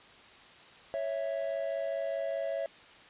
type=tone pair together; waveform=triangle; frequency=554.4 / 659.3 Hz; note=C#5 / E5; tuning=0 / 0 cents; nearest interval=minor third; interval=300 cents; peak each=-32 / -32 dBFS; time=0.94-2.66 s; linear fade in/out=0 ms; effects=white hiss -54 dBFS RMS until 3.09 s + resampled to 8000 Hz